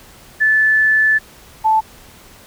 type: tone pair in turn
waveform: sine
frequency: 1744 / 876 Hz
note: A6 / A5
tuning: -16 / -8 cents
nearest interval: octave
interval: 1192 cents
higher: first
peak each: -10 dBFS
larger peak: neither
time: 0.4-1.19 / 1.64-1.81 s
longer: first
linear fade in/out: 20 ms
effects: pink hiss -43 dBFS RMS until 2.46 s